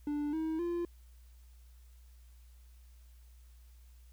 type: tone with pitch steps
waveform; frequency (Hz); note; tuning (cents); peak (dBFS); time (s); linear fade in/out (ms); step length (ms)
triangle; 293.7 / 318.4 / 345.3; D4 / D#4 / F4; 0 / +40 / -20; -30; 0.07-0.85; 2; 260
effects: added 60 Hz sine -54 dBFS peak until 4.12 s + white hiss -70 dBFS RMS until 4.12 s